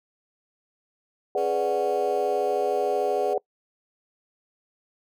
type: chord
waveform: sine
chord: G# half-diminished seventh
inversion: none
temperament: equal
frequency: 415.3 / 493.9 / 587.3 / 740 Hz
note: G#4 / B4 / D5 / F#5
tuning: 0 / 0 / 0 / 0 cents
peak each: -26 / -28 / -28 / -27 dBFS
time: 1.35-3.38 s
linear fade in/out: 2 ms
type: tone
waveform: 15% pulse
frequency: 277.2 Hz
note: C#4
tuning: in tune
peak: -32 dBFS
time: 1.37-3.34 s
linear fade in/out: 10 ms
effects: noise-tail reverb RT60 0.1 s tail -24 dB re dry